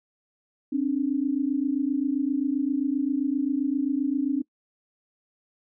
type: tone pair together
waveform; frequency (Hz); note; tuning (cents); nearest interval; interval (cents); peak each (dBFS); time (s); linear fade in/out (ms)
sine; 266.1 / 293.7; C4 / D4; +29 / 0; major second; 171; -25; 0.72-4.42; 10
effects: noise-tail reverb RT60 0.1 s tail -23 dB re dry